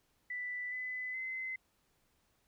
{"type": "tone with pitch steps", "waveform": "sine", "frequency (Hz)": [1980, 2009, 2051], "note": ["B6", "B6", "C7"], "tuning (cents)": [4, 29, -35], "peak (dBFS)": -37, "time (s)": [0.3, 1.56], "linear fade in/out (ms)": 5, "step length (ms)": 420, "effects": ["pink hiss -75 dBFS RMS until 2.47 s"]}